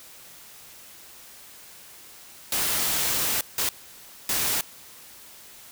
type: noise bursts at uneven times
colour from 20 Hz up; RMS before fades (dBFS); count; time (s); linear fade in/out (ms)
white; -25; 3; 2.52-3.41 / 3.58-3.69 / 4.29-4.61; 2
effects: white hiss -47 dBFS RMS until 5.71 s